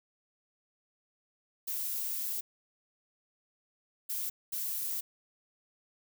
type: noise bursts at uneven times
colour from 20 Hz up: violet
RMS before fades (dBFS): -35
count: 3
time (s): 1.67-2.41 / 4.09-4.3 / 4.52-5.01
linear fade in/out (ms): 10
effects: none